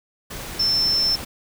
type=tone in noise; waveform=sine; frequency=5330 Hz; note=E8; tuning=18 cents sharp; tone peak=-17 dBFS; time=0.59-1.16 s; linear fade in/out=10 ms; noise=pink; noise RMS=-33 dBFS; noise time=0.3-1.25 s; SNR=+13 dB; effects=none